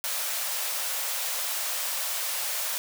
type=high-pass noise; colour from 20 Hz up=white; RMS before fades=-30 dBFS; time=0.04-2.78 s; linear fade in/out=0 ms; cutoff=490 Hz; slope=96 dB/octave; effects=none